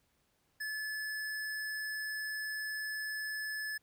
square tone, 1726 Hz, A6, 34 cents flat, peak -37 dBFS, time 0.6-3.78 s, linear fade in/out 10 ms, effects pink hiss -75 dBFS RMS until 3.82 s

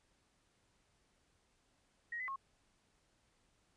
sine tone with pitch steps, 1886 / 2016 / 1084 Hz, A#6 / B6 / C#6, +20 / +35 / -39 cents, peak -39 dBFS, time 2.12-2.36 s, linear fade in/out 5 ms, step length 80 ms, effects pink hiss -75 dBFS RMS until 3.76 s + resampled to 22050 Hz

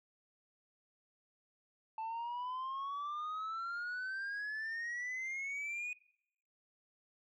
sine exponential sweep, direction up, 879 to 2489 Hz, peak -35 dBFS, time 1.98-5.93 s, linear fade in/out 2 ms, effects noise-tail reverb RT60 0.8 s tail -26 dB re dry + tanh soft clip ceiling -37 dBFS

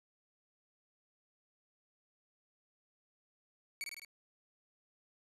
sawtooth tone with echo, 2251 Hz, C#7, 26 cents sharp, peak -34 dBFS, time 3.81-3.84 s, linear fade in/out 0 ms, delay 52 ms, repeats 4, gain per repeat -3 dB, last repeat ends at 4.048 s, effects resampled to 32000 Hz + 11-bit

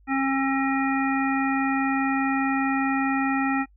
harmonic tone with a mistuned harmonic, 270 Hz, C#4, 45 cents flat, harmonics 1 / 3 / 5 / 7 / 9, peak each -23 / -28 / -30 / -31 / -33 dBFS, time 0.07-3.66 s, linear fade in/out 50 ms, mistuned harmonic 5, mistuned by -16 cents, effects noise-tail reverb RT60 0.1 s tail -24 dB re dry + added 50 Hz sine -53 dBFS peak until 3.76 s

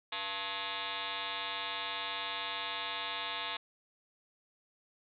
sine tone with frequency modulation, 2275 Hz, C#7, 44 cents sharp, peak -35 dBFS, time 0.12-3.57 s, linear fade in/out 5 ms, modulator 199 Hz, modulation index 7.9, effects none

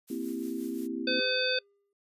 blue noise with tremolo, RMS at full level -49 dBFS, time 0.07-0.88 s, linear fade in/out 20 ms, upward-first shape sine, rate 5.7 Hz, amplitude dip 45%
sine chord, C dominant seventh, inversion third, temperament equal, 233.1 / 261.6 / 329.6 / 392 Hz, Bb3 / C4 / E4 / G4, 0 / 0 / 0 / 0 cents, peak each -38 / -35 / -36 / -41 dBFS, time 0.1-1.2 s, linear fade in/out 5 ms
harmonic tone, 510 Hz, C5, 44 cents flat, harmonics 1 / 3 / 5 / 7 / 9, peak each -31 / -33 / -34 / -33 / -32 dBFS, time 1.07-1.59 s, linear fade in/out 5 ms
triangle tone with exponential decay, 402.3 Hz, G4, 45 cents sharp, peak -36 dBFS, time 1.19-1.93 s, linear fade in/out 2 ms, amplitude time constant 160 ms
effects noise-tail reverb RT60 0.1 s tail -23 dB re dry + resampled to 32000 Hz

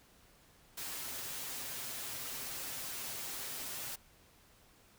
white noise with comb filter, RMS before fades -42 dBFS, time 0.77-3.96 s, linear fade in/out 10 ms, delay 7.6 ms, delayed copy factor +0.55, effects pink hiss -64 dBFS RMS until 4.98 s

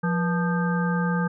harmonic tone with a mistuned harmonic, 174.7 Hz, F3, 1 cent sharp, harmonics 1 / 3 / 5 / 7 / 9, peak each -22 / -32 / -33 / -33 / -31 dBFS, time 0.03-1.28 s, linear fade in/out 10 ms, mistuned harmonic 3, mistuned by -130 cents, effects none

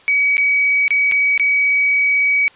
sine tone with dropouts, 2269 Hz, C#7, 40 cents sharp, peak -12 dBFS, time 0.08-2.48 s, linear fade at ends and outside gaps 0 ms, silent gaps 0.369-0.38 / 0.88-0.906 / 1.114-1.121 / 1.377-1.397 s, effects white hiss -47 dBFS RMS until 2.55 s + resampled to 8000 Hz

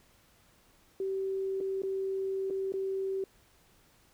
sine tone with dropouts, 385.4 Hz, G4, 29 cents flat, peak -30 dBFS, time 1-3.24 s, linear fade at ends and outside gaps 2 ms, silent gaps 1.604-1.609 / 1.82-1.834 / 2.501-2.506 / 2.722-2.738 s, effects pink hiss -64 dBFS RMS until 4.13 s

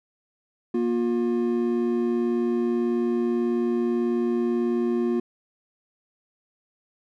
triangle tone pair together, 237.5 / 355.8 Hz, A#3 / F4, +33 / +32 cents, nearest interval perfect fifth, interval 699 cents, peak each -22 dBFS, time 0.74-5.2 s, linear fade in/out 5 ms, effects none

